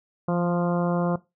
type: harmonic tone with a mistuned harmonic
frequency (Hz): 174.61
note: F3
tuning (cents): 0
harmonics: 1 / 2 / 3 / 4 / 5 / 6 / 7 / 8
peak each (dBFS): -23 / -30 / -29 / -32 / -38 / -35 / -39 / -42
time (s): 0.28-1.16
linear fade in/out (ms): 5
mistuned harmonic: 1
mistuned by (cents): -18
effects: noise-tail reverb RT60 0.2 s tail -17 dB re dry